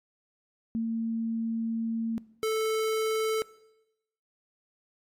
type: tone pair in turn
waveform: sine / square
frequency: 227 / 439 Hz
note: A#3 / A4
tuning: -46 / -4 cents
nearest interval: major seventh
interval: 1142 cents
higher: second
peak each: -26 / -26 dBFS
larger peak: neither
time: 0.75-2.18 / 2.43-3.42 s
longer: first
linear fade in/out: 0 ms
effects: noise-tail reverb RT60 0.9 s tail -20 dB re dry + MP3 64 kbps